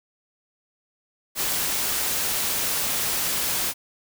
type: noise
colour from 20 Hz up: white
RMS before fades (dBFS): -25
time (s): 1.35-3.74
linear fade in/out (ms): 50
effects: none